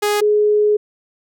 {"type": "tone pair in turn", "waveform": ["sawtooth", "sine"], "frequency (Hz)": [415.3, 419.9], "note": ["G#4", "G#4"], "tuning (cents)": [0, 19], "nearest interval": "unison", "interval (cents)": 19, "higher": "second", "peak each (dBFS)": -11, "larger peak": "neither", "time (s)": [[0.02, 0.21], [0.21, 0.77]], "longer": "second", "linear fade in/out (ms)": 10, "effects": []}